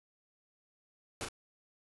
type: noise with echo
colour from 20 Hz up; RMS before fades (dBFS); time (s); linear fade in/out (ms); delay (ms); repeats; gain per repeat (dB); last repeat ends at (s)
pink; -38; 1.21-1.25; 0; 36; 1; -5; 1.286
effects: resampled to 24000 Hz